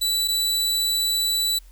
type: tone pair in turn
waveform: sawtooth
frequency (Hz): 3957 / 3957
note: B7 / B7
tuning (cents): +3 / +3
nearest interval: unison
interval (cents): 0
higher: neither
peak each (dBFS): -17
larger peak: neither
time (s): 0.01-0.28 / 0.28-1.59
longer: second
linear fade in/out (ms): 10
effects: added 42 Hz sine -44 dBFS peak until 1.71 s + white hiss -58 dBFS RMS until 1.71 s